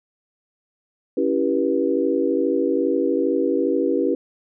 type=chord; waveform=sine; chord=C# half-diminished seventh; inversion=none; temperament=equal with one note detuned; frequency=277.2 / 329.6 / 392 / 486 Hz; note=C#4 / E4 / G4 / B4; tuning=0 / 0 / 0 / -28 cents; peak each=-23 dBFS; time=1.17-4.15 s; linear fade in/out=5 ms; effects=none